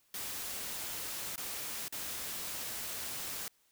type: noise with dropouts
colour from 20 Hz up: white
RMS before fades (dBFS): -40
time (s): 0.14-3.48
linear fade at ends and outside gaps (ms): 2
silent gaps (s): 1.359-1.378 / 1.882-1.924
effects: white hiss -71 dBFS RMS until 3.71 s